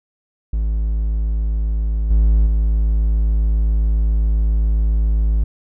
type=tone with level steps; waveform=triangle; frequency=53.7 Hz; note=A1; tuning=41 cents flat; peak=-14 / -8 / -11 dBFS; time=0.53-5.44 s; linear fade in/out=5 ms; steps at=2.1 / 2.46 s; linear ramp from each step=10 ms; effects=none